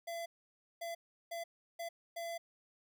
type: tone bursts at uneven times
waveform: square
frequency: 676 Hz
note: E5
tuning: 43 cents sharp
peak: -40 dBFS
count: 5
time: 0.07-0.26 / 0.81-0.95 / 1.31-1.44 / 1.79-1.89 / 2.16-2.38 s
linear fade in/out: 10 ms
effects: none